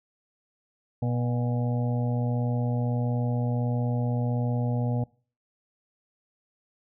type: harmonic tone with a mistuned harmonic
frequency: 121.5 Hz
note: B2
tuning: 28 cents flat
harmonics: 1 / 2 / 4 / 5 / 6 / 7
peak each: -25 / -31 / -37 / -39 / -41 / -42 dBFS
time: 1.02-5.04 s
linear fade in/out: 5 ms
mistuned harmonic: 7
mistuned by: -53 cents
effects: noise-tail reverb RT60 0.4 s tail -23 dB re dry